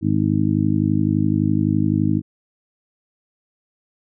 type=harmonic tone; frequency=51.8 Hz; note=G#1; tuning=4 cents flat; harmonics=2 / 3 / 4 / 5 / 6; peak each=-22 / -22 / -22 / -22 / -22 dBFS; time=0.01-2.22 s; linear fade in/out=50 ms; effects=none

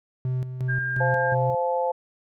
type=tone with tremolo; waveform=triangle; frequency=127.9 Hz; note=C3; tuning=39 cents flat; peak=-21 dBFS; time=0.25-1.55 s; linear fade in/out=2 ms; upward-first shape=square; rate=2.8 Hz; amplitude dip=60%
type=tone; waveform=sine; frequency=1604 Hz; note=G6; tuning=39 cents sharp; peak=-25 dBFS; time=0.68-1.35 s; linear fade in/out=20 ms
type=harmonic tone; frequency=173.4 Hz; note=F3; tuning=12 cents flat; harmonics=3 / 4 / 5; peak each=-24 / -30 / -26 dBFS; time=1-1.92 s; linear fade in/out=10 ms
effects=none

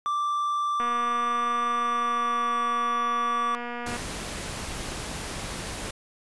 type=tone with pitch glide; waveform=triangle; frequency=1174.7 to 1157.2 Hz; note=D6 to D6; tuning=0 to -26 cents; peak=-22 dBFS; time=0.06-3.55 s; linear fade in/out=0 ms; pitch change=-26 cents; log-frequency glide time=1.69-2.56 s
type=click train; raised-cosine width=0.5 ms; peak=-20 dBFS; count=761; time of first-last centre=0.8-3.967 s; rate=240 Hz
type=noise; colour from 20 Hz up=pink; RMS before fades=-34 dBFS; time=3.86-5.91 s; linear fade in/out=5 ms
effects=resampled to 24000 Hz

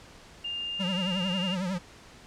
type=tone; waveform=sine; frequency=2808 Hz; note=F7; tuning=9 cents sharp; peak=-31 dBFS; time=0.44-1.55 s; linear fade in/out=10 ms
type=tone with vibrato; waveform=square; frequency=185 Hz; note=F#3; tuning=in tune; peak=-29 dBFS; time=0.79-1.79 s; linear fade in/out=20 ms; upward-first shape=triangle; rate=11 Hz; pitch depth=130 cents each way
effects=pink hiss -51 dBFS RMS until 2.26 s + low-pass 7000 Hz 12 dB/octave

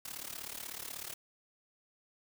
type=noise with amplitude modulation; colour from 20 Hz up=white; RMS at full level=-40 dBFS; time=0.05-1.14 s; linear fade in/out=5 ms; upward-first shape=sine; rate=36.3 Hz; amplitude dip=85%; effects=none

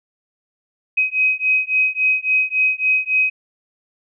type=beating tone pair; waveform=sine; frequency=2525 / 2528.6 Hz; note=D#7 / D#7; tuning=+25 / +27 cents; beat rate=3.6 Hz; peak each=-18 dBFS; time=0.97-3.3 s; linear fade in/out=10 ms; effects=none

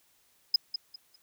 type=tone with echo; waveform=sine; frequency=5050 Hz; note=D#8; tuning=25 cents sharp; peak=-16 dBFS; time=0.54-0.56 s; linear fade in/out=5 ms; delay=200 ms; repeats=3; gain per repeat=-12 dB; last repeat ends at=1.16 s; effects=tanh soft clip ceiling -17 dBFS + white hiss -67 dBFS RMS until 1.22 s

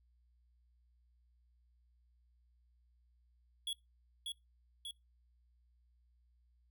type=tone with echo; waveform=square; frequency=3358 Hz; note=G#7; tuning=18 cents sharp; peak=-37 dBFS; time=3.67-3.73 s; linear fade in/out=2 ms; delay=590 ms; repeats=2; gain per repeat=-3 dB; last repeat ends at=4.91 s; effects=noise-tail reverb RT60 0.2 s tail -22 dB re dry + added 60 Hz sine -68 dBFS peak until 6.7 s

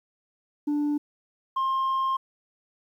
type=tone pair in turn; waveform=sine; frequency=293.7 / 1061.9 Hz; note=D4 / C6; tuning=0 / +25 cents; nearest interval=octave + minor seventh; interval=2225 cents; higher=second; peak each=-20 dBFS; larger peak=neither; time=0.67-0.98 / 1.56-2.17 s; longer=second; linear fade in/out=10 ms; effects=tanh soft clip ceiling -22 dBFS + 10-bit

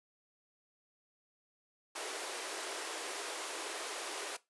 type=high-pass noise; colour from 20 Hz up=pink; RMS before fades=-41 dBFS; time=1.95-4.37 s; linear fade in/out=10 ms; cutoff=340 Hz; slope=48 dB/octave; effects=noise-tail reverb RT60 0.2 s tail -18 dB re dry + resampled to 24000 Hz

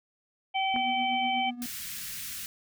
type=harmonic tone; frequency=770 Hz; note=G5; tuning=31 cents flat; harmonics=1 / 3 / 4; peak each=-27 / -32 / -33 dBFS; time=0.54-1.51 s; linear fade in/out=20 ms
type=tone with tremolo; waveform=triangle; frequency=242.9 Hz; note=B3; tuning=29 cents flat; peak=-30 dBFS; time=0.74-1.66 s; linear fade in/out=0 ms; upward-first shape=triangle; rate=8.2 Hz; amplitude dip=75%
type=click; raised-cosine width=0.5 ms; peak=-22 dBFS; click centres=0.762 s
type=band-stop noise; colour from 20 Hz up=white; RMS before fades=-38 dBFS; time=1.62-2.46 s; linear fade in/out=0 ms; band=220 to 1500 Hz; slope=24 dB/octave
effects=none

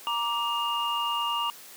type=tone cluster; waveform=sine; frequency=941 / 1170 / 2830 Hz; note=A#5 / D6 / F7; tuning=+16 / -7 / +22 cents; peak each=-30 dBFS; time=0.07-1.5 s; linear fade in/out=0 ms; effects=white hiss -47 dBFS RMS until 1.76 s + high-pass 200 Hz 12 dB/octave

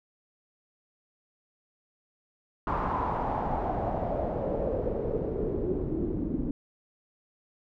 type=noise with low-pass filter sweep; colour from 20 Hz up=pink; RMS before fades=-30 dBFS; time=2.67-6.51 s; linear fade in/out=2 ms; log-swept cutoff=1100 to 280 Hz; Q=4; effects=none

